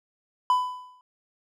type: tone with exponential decay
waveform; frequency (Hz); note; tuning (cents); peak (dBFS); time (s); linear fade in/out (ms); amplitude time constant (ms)
triangle; 1000; B5; +21; -14; 0.5-1.01; 1; 110
effects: none